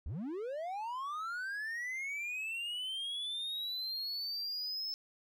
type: linear sweep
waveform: triangle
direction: up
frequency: 54 to 5270 Hz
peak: -35 dBFS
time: 0.06-4.94 s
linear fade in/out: 0 ms
effects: none